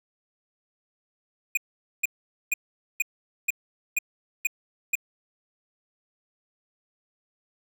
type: tone bursts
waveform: square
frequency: 2462 Hz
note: D#7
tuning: 19 cents flat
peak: -21 dBFS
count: 8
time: 1.55-4.954 s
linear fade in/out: 5 ms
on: 23 ms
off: 460 ms
effects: none